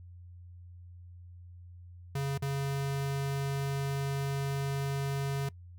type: tone with dropouts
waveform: square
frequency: 138.59 Hz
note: C#3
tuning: in tune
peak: -31 dBFS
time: 2.15-5.49 s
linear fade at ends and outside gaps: 5 ms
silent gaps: 2.378-2.421 s
effects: noise-tail reverb RT60 0.1 s tail -22 dB re dry + added 88 Hz sine -47 dBFS peak until 5.78 s